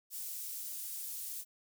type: high-pass noise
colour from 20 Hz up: pink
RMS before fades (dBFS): -42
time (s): 0.1-1.45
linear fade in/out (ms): 50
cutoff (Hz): 10000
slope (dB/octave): 12
effects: none